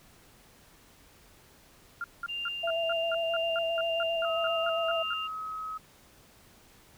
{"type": "tone bursts", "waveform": "sine", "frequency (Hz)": 1396.9, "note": "F6", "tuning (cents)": 0, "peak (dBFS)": -31, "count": 15, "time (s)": [2.01, 5.135], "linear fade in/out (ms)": 2, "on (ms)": 31, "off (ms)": 190}
{"type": "tone with tremolo", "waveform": "sine", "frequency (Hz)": 2794, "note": "F7", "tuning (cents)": 0, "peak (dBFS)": -32, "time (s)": [2.28, 5.28], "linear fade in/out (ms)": 20, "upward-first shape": "sine", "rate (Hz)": 1.9, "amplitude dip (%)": 25}
{"type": "tone with vibrato", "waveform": "sine", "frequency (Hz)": 664, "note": "E5", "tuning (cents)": 12, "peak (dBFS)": -28, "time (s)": [2.63, 5.03], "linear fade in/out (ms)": 10, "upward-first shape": "square", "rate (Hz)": 7.5, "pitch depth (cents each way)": 19}
{"type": "tone", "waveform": "sine", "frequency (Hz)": 1276, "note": "D#6", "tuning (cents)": 43, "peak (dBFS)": -34, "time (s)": [4.24, 5.78], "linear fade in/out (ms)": 10}
{"effects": ["pink hiss -58 dBFS RMS until 6.97 s"]}